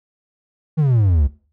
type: exponential sweep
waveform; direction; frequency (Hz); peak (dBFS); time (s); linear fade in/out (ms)
triangle; down; 162.9 to 66.5; -10; 0.77-1.28; 20
effects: noise-tail reverb RT60 0.4 s tail -18 dB re dry